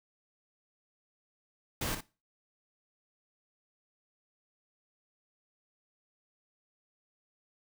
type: noise with echo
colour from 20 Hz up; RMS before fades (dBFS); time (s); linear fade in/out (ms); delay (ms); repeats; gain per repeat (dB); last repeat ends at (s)
pink; -34; 1.81-1.95; 5; 58; 1; -8; 2.008
effects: noise-tail reverb RT60 0.3 s tail -19 dB re dry